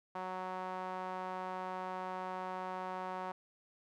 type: tone with band-pass filter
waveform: sawtooth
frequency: 185.1 Hz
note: F#3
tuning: 1 cent sharp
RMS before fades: -41 dBFS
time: 0.15-3.32 s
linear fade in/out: 5 ms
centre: 920 Hz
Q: 2.2
effects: none